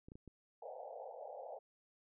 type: clicks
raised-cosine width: 3 ms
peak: -40 dBFS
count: 4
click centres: 0.085 / 0.119 / 0.155 / 0.277 s
type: band-pass noise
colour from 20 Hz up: pink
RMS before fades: -49 dBFS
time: 0.62-1.59 s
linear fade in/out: 5 ms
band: 470 to 840 Hz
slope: 96 dB/octave
effects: none